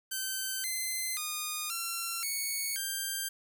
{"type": "tone with pitch steps", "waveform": "5% pulse", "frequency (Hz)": [1542, 2059, 1227, 1361, 2221, 1582], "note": ["G6", "C7", "D#6", "F6", "C#7", "G6"], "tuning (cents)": [-29, -28, -25, -45, 3, 15], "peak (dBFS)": -22, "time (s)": [0.11, 3.29], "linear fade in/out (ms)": 10, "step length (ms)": 530, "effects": []}